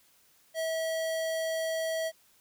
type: tone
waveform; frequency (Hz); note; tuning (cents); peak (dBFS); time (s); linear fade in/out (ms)
square; 647; E5; -32; -30; 0.54-2.12; 50
effects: white hiss -64 dBFS RMS until 2.4 s